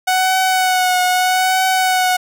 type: tone with vibrato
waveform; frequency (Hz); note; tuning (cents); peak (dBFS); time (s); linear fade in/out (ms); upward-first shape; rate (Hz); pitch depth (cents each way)
sawtooth; 741; F#5; +2; -9; 0.07-2.17; 10; triangle; 0.79; 32
effects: none